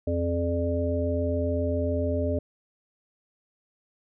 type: harmonic tone with a mistuned harmonic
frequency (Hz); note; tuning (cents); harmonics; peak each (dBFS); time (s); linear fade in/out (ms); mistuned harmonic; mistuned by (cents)
85.1; F2; -44; 1 / 3 / 5 / 7; -27 / -30 / -32 / -29; 0.07-2.39; 5; 3; +49
effects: none